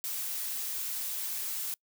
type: noise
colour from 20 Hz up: blue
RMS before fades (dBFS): -35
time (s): 0.04-1.74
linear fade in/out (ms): 0
effects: noise-tail reverb RT60 0.1 s tail -26 dB re dry